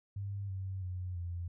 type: tone with pitch steps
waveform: sine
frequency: 99.7 / 95.25 / 91 / 86.94 Hz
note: G2 / G2 / F#2 / F2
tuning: +30 / -49 / -28 / -7 cents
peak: -36 dBFS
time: 0.16-1.48 s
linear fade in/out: 5 ms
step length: 330 ms
effects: none

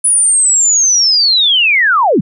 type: linear sweep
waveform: sine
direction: down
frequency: 9956 to 130.81 Hz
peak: -7 dBFS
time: 0.04-2.21 s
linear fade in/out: 10 ms
effects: none

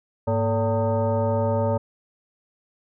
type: tone with frequency modulation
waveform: sine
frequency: 233.1 Hz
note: A#3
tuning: in tune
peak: -19 dBFS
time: 0.27-1.78 s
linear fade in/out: 10 ms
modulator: 337 Hz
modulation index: 1.8
effects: none

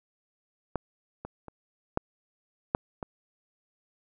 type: clicks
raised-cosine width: 1 ms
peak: -14 / -23 / -28 / -11 / -9 / -20 dBFS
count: 6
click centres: 0.757 / 1.25 / 1.483 / 1.974 / 2.749 / 3.028 s
effects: none

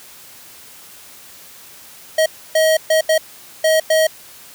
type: tone bursts at uneven times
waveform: square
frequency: 634 Hz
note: D#5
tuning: 32 cents sharp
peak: -12 dBFS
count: 6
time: 2.18-2.26 / 2.55-2.77 / 2.9-3.01 / 3.09-3.18 / 3.64-3.8 / 3.9-4.07 s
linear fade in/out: 5 ms
effects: white hiss -41 dBFS RMS until 4.54 s + high-pass 60 Hz 12 dB/octave

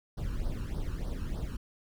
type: noise with flanger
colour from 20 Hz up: brown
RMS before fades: -34 dBFS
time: 0.17-1.57 s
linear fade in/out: 10 ms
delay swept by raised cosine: 0.2 to 0.74 ms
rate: 3.3 Hz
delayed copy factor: +0.85
effects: none

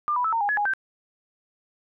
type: tone with pitch steps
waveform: sine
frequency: 1197 / 986 / 1310 / 915 / 816 / 1695 / 825 / 1560 Hz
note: D6 / B5 / E6 / A#5 / G#5 / G#6 / G#5 / G6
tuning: +33 / -3 / -11 / -32 / -31 / +35 / -12 / -9 cents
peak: -21 dBFS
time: 0.08-0.736 s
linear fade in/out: 0 ms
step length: 82 ms
effects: none

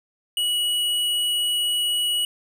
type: tone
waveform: square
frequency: 2924 Hz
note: F#7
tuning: 21 cents flat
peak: -21 dBFS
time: 0.37-2.25 s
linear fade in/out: 2 ms
effects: none

